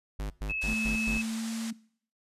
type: tone bursts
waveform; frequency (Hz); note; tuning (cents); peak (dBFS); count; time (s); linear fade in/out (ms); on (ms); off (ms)
square; 51; G#1; -31; -32; 5; 0.19-1.18; 5; 110; 110
type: tone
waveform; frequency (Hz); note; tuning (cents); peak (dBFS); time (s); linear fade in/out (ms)
sine; 2592; E7; -30; -30; 0.49-1.22; 10
type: band-pass noise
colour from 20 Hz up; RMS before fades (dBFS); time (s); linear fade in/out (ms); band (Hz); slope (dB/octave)
white; -43; 0.61-1.71; 10; 460 to 9100; 24
type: tone with pitch glide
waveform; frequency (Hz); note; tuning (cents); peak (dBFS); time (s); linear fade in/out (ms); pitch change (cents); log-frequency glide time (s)
sine; 219.6 to 225.1; A3 to A3; -3 to +40; -31; 0.67-1.73; 10; +43; 0.82-1.51
effects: noise-tail reverb RT60 0.6 s tail -22 dB re dry + resampled to 32000 Hz